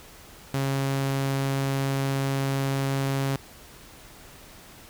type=tone; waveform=sawtooth; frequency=136.5 Hz; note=C#3; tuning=26 cents flat; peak=-20 dBFS; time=0.54-3.36 s; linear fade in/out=2 ms; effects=pink hiss -48 dBFS RMS until 4.89 s